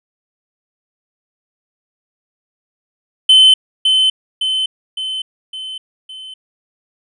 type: tone with echo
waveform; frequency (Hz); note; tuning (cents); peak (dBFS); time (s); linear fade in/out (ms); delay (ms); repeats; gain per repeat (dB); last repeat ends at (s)
triangle; 3060; G7; -42; -3; 3.29-3.54; 5; 560; 5; -5; 6.34
effects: resampled to 24000 Hz